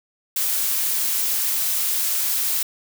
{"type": "noise", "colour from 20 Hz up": "blue", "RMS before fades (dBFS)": -22, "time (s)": [0.36, 2.63], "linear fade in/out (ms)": 5, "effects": []}